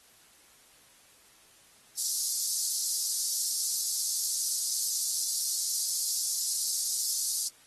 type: high-pass noise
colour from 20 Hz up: pink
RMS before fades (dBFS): -30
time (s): 1.97-7.49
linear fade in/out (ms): 20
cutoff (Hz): 4600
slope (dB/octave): 48
effects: white hiss -59 dBFS RMS until 7.66 s + AAC 32 kbps